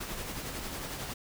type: noise with tremolo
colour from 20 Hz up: pink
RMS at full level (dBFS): -37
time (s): 0-1.14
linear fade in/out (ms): 10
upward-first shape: sine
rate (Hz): 11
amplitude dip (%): 35
effects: none